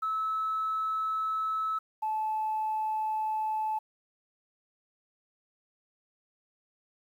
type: tone pair in turn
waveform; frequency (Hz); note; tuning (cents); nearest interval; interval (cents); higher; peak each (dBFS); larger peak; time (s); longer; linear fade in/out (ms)
sine; 1300 / 867.6; E6 / A5; -24 / -25; perfect fifth; 701; first; -27; neither; 0.02-1.79 / 2.02-3.79; neither; 10
effects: tanh soft clip ceiling -23 dBFS + 10-bit